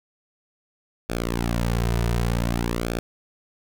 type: tone with flanger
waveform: sawtooth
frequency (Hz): 58.27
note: A#1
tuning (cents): 0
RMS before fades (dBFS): -24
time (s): 1.09-2.99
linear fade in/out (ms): 0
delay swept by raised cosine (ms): 1 to 3.7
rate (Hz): 0.54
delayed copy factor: -0.8
effects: none